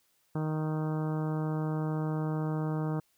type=harmonic tone with a mistuned harmonic; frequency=155.56 Hz; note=D#3; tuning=in tune; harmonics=1 / 2 / 3 / 4 / 5 / 6 / 7 / 8 / 9 / 10; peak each=-30 / -36 / -40 / -44 / -45 / -46 / -49 / -48 / -54 / -54 dBFS; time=0.35-3 s; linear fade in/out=5 ms; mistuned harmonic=9; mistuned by=-27 cents; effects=white hiss -71 dBFS RMS until 3.17 s